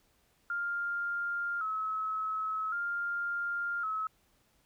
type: tone with vibrato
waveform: sine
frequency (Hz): 1344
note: E6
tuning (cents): +33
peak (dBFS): -31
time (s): 0.5-4.07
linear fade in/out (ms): 2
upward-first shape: square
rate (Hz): 0.45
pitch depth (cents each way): 71
effects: pink hiss -70 dBFS RMS until 4.65 s